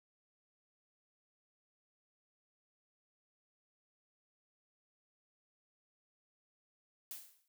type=noise with exponential decay; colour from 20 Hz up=blue; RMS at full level=-43 dBFS; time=7.11-7.48 s; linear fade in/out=1 ms; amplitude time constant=79 ms; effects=none